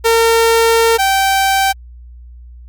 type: tone pair in turn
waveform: sawtooth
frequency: 456.8 / 776.9 Hz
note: A#4 / G5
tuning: -35 / -16 cents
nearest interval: major sixth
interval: 919 cents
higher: second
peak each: -5 / -7 dBFS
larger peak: first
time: 0.04-0.98 / 0.98-1.73 s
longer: first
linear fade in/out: 20 ms
effects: added 60 Hz sine -33 dBFS peak until 2.68 s + Opus 48 kbps